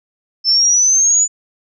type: exponential sweep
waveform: sine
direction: up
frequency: 5274 to 6990 Hz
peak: -9 dBFS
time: 0.44-1.28 s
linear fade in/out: 50 ms
effects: none